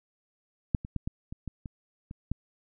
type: clicks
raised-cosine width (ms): 5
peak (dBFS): -11 / -25 / -18 / -19 / -26 / -23 / -26 / -28 / -17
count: 9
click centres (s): 0.748 / 0.849 / 0.963 / 1.075 / 1.325 / 1.477 / 1.658 / 2.111 / 2.316
effects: none